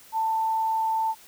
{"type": "tone", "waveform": "sine", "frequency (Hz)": 889, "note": "A5", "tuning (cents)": 18, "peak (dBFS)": -22, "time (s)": [0.12, 1.15], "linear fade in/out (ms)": 50, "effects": ["white hiss -51 dBFS RMS until 1.27 s"]}